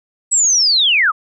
sine linear sweep, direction down, 7910 to 1132 Hz, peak -10 dBFS, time 0.31-1.12 s, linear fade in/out 20 ms, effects none

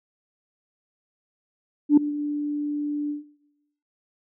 sine tone with ADSR envelope, 293.7 Hz, D4, in tune, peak -7 dBFS, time 1.89-3.24 s, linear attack 83 ms, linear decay 4 ms, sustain -17 dB, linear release 140 ms, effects noise-tail reverb RT60 1.0 s tail -20 dB re dry + tanh soft clip ceiling -7 dBFS

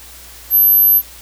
sine tone, 12400 Hz, G9, 20 cents flat, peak -7 dBFS, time 0.5-1.02 s, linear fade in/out 50 ms, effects added 60 Hz sine -42 dBFS peak until 1.21 s + white hiss -38 dBFS RMS until 1.21 s

